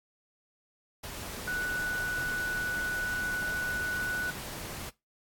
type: tone in noise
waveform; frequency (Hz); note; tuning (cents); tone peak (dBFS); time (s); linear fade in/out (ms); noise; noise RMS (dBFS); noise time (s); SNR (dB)
sine; 1480; F#6; 0; -30; 1.47-4.31; 10; pink; -40; 1.03-4.9; +7
effects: noise-tail reverb RT60 0.2 s tail -19 dB re dry + AAC 64 kbps